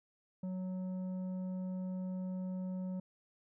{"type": "tone with tanh clipping", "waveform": "triangle", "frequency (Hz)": 185, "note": "F#3", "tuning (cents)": 0, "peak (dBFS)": -38, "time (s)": [0.43, 3], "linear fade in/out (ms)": 5, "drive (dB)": 12, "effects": []}